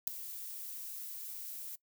violet noise with ADSR envelope, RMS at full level -27 dBFS, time 0.07-1.76 s, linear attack 6 ms, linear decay 4 ms, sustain -17 dB, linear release 10 ms, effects noise-tail reverb RT60 0.1 s tail -20 dB re dry

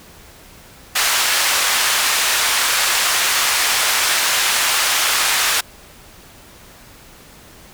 pink band-pass noise, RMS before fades -17 dBFS, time 0.95-5.61 s, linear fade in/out 10 ms, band 1200 to 12000 Hz, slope 12 dB/octave, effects pink hiss -43 dBFS RMS until 7.73 s

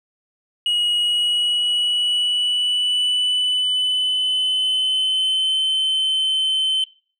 sine tone with pitch glide, 2900 to 3072 Hz, F#7 to G7, -35 to -36 cents, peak -14 dBFS, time 0.66-6.84 s, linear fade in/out 2 ms, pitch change +99 cents, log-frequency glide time 0.98-5.6 s, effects noise-tail reverb RT60 0.4 s tail -21 dB re dry + tanh soft clip ceiling -16 dBFS

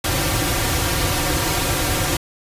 pink noise with comb filter, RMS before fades -20 dBFS, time 0.04-2.17 s, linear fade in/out 5 ms, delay 4.7 ms, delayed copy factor -0.8, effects resampled to 32000 Hz

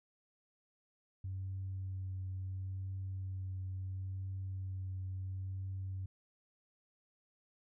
sine tone with vibrato, 94.6 Hz, F#2, 39 cents sharp, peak -37 dBFS, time 1.24-6.06 s, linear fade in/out 5 ms, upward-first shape triangle, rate 0.73 Hz, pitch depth 17 cents each way, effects tanh soft clip ceiling -34 dBFS

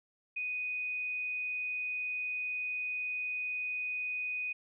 sine tone, 2489 Hz, D#7, in tune, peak -33 dBFS, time 0.36-4.53 s, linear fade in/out 10 ms, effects none

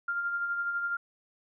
sine tone with tremolo, 1396.9 Hz, F6, in tune, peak -27 dBFS, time 0.08-0.97 s, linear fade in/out 5 ms, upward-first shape sine, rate 12 Hz, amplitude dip 40%, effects none

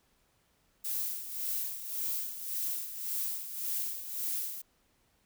violet noise with tremolo, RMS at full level -33 dBFS, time 0.84-4.62 s, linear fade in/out 10 ms, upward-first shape sine, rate 1.8 Hz, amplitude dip 65%, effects pink hiss -71 dBFS RMS until 5.25 s

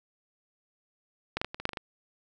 clicks, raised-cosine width 0.3 ms, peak -13 / -13 / -16 / -21 / -22 / -10 / -18 / -23 / -18 dBFS, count 9, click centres 1.37 / 1.415 / 1.446 / 1.545 / 1.6 / 1.654 / 1.692 / 1.733 / 1.772 s, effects none

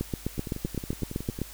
two click trains, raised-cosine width 3 ms, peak -15 / -22 dBFS, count 12 / 12, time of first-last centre 0.01-1.417 / 0.38-1.389 s, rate 7.82 / 10.9 Hz, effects added 50 Hz sine -47 dBFS peak until 1.53 s + white hiss -46 dBFS RMS until 1.53 s

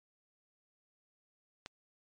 click, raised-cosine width 0.2 ms, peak -25 dBFS, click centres 1.661 s, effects MP3 48 kbps

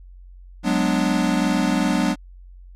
square chord, G# half-diminished seventh, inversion third, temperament equal, 185 / 207.7 / 246.9 / 293.7 Hz, F#3 / G#3 / B3 / D4, 0 / 0 / 0 / 0 cents, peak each -24 / -25 / -24 / -24 dBFS, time 0.63-2.16 s, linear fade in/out 50 ms, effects added 45 Hz sine -40 dBFS peak until 2.75 s + low-pass 9000 Hz 12 dB/octave

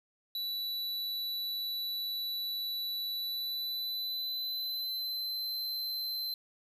square tone with pitch glide, 3951 to 4086 Hz, B7 to C8, 0 to -42 cents, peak -34 dBFS, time 0.35-6.34 s, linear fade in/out 2 ms, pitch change +58 cents, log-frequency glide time 3.12-5.57 s, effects none

